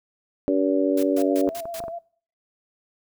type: harmonic tone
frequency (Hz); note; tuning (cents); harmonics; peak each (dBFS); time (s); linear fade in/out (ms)
95.2; F#2; +50; 3 / 4 / 5 / 6; -21 / -25 / -27 / -24; 0.48-1.49; 0
type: noise bursts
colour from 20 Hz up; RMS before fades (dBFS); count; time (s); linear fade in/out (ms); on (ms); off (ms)
white; -37; 5; 0.97-1.8; 5; 62; 130
type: tone with vibrato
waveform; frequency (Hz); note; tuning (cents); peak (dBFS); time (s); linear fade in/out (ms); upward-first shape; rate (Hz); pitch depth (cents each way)
sine; 672; E5; +33; -30; 1.17-1.99; 10; sine; 8; 45
type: clicks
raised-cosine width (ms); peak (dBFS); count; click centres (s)
1; -23; 5; 1.476 / 1.655 / 1.803 / 1.839 / 1.882
effects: noise-tail reverb RT60 0.5 s tail -23 dB re dry